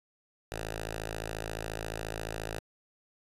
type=tone with notch filter; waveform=5% pulse; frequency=54.3 Hz; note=A1; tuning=22 cents flat; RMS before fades=-38 dBFS; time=0.52-2.59 s; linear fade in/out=0 ms; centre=230 Hz; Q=0.84; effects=resampled to 32000 Hz